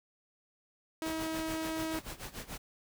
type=tone; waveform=sawtooth; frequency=320 Hz; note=D#4; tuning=49 cents sharp; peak=-30 dBFS; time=1.02-1.99 s; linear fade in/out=0 ms
type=noise with tremolo; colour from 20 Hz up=pink; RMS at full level=-41 dBFS; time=1.05-2.58 s; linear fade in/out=10 ms; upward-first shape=sine; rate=6.9 Hz; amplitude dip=85%
effects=none